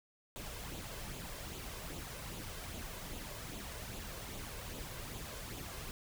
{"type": "noise with flanger", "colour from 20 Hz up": "pink", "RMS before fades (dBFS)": -45, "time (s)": [0.36, 5.91], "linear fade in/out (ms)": 0, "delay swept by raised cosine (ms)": [0.27, 1.97], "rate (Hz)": 2.5, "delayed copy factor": 0.5, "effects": []}